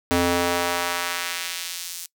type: tone with high-pass filter sweep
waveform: square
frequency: 87.31 Hz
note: F2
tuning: in tune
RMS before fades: -25 dBFS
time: 0.11-2.06 s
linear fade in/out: 0 ms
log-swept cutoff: 230 to 6800 Hz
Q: 0.8
effects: noise-tail reverb RT60 0.1 s tail -22 dB re dry